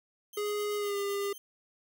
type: tone with tremolo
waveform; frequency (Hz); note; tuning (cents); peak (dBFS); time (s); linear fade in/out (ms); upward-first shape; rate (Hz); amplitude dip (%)
5% pulse; 3136; G7; 0; -36; 0.33-1.38; 2; sine; 7.9; 85
type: tone with pitch glide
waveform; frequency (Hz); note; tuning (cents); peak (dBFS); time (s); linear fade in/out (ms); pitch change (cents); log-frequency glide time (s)
square; 415.3 to 401.4; G#4 to G4; 0 to +41; -31; 0.37-1.33; 5; -59; 0.77-0.97
effects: none